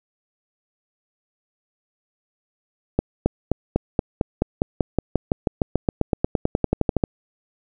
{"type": "accelerating click train", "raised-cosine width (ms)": 2, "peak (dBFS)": -4, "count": 28, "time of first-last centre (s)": [2.99, 7.038], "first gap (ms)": 270, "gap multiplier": 0.95, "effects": []}